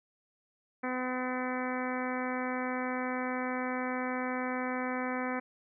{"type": "harmonic tone", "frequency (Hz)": 253.6, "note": "B3", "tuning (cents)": 46, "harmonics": [1, 2, 3, 4, 5, 6, 7, 8, 9], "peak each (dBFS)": [-35, -38, -40, -41, -42, -43, -43, -44, -45], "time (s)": [0.83, 5.4], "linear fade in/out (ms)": 10, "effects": []}